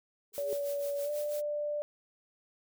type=tone with exponential growth; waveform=sine; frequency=415.3 Hz; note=G#4; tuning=in tune; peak=-31 dBFS; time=0.32-0.53 s; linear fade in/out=1 ms; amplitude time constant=44 ms
type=noise with tremolo; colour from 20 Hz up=blue; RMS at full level=-44 dBFS; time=0.33-1.42 s; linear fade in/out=20 ms; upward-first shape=sine; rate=6.1 Hz; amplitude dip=70%
type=tone with pitch glide; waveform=sine; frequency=570 to 591.1 Hz; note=C#5 to D5; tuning=+48 to +11 cents; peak=-31 dBFS; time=0.38-1.82 s; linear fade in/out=0 ms; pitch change=+63 cents; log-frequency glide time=1.03-1.1 s
effects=none